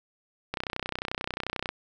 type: click train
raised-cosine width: 0.3 ms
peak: -14 dBFS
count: 37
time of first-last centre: 0.54-1.69 s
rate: 31.3 Hz
effects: none